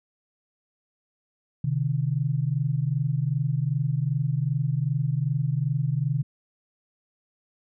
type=tone pair together; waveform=sine; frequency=129.12 / 151.7 Hz; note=C3 / D#3; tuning=-23 / -44 cents; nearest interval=minor third; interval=279 cents; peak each=-25 dBFS; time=1.64-6.23 s; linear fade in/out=5 ms; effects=none